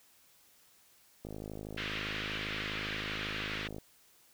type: click train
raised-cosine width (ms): 2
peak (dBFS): -29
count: 134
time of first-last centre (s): 1.25-3.783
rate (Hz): 52.5
type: band-pass noise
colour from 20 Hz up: white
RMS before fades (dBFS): -39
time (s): 1.77-3.68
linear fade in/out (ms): 10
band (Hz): 1300 to 3200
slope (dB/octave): 24
effects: white hiss -64 dBFS RMS until 4.33 s